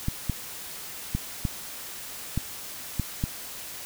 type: clicks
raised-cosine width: 5 ms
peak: -13 dBFS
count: 7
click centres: 0.084 / 0.297 / 1.15 / 1.452 / 2.376 / 2.997 / 3.239 s
effects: white hiss -39 dBFS RMS until 3.85 s